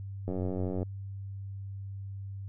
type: click train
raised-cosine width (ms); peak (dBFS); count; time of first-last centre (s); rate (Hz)
2; -21; 52; 0.28-0.83; 92.8
effects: added 98 Hz sine -37 dBFS peak until 2.48 s